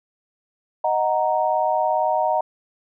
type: chord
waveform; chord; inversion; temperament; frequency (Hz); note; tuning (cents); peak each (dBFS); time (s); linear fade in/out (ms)
sine; D# minor; none; equal; 622.3 / 740 / 932.3; D#5 / F#5 / A#5; 0 / 0 / 0; -22; 0.84-2.41; 5
effects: none